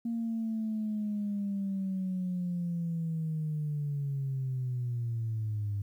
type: linear sweep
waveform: sine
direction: down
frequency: 233.1 to 100 Hz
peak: -29 dBFS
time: 0.05-5.82 s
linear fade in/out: 5 ms
effects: tanh soft clip ceiling -26 dBFS + 11-bit